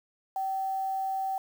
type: tone with quantisation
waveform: sine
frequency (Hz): 770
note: G5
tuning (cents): -31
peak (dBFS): -28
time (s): 0.36-1.38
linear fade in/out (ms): 2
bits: 8
effects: none